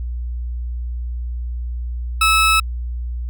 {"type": "tone", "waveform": "20% pulse", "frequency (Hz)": 1300, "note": "E6", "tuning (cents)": -24, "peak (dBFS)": -7, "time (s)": [2.21, 2.6], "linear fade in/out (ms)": 5, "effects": ["added 60 Hz sine -22 dBFS peak until 3.29 s"]}